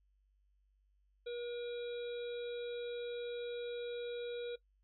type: harmonic tone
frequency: 479.5 Hz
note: A#4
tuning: 49 cents sharp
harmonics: 1 / 3 / 5 / 7 / 8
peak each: -39 / -54 / -56 / -58 / -53 dBFS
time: 1.26-4.56 s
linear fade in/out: 10 ms
effects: noise-tail reverb RT60 0.1 s tail -18 dB re dry + added 49 Hz sine -70 dBFS peak until 4.83 s